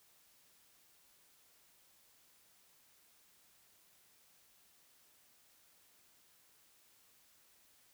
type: silence
effects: white hiss -68 dBFS RMS until 7.93 s